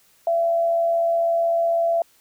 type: tone with frequency modulation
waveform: sine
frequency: 674 Hz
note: E5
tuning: 38 cents sharp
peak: -17 dBFS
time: 0.27-2.02 s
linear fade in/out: 2 ms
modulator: 86.1 Hz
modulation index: 0.2
effects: white hiss -58 dBFS RMS until 2.2 s